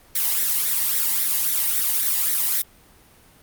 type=noise with flanger; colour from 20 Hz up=blue; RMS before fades=-21 dBFS; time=0.15-2.62 s; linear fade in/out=5 ms; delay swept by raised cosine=0.51 to 1.06 ms; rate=3.7 Hz; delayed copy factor=+0.6; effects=pink hiss -52 dBFS RMS until 3.42 s + Opus 32 kbps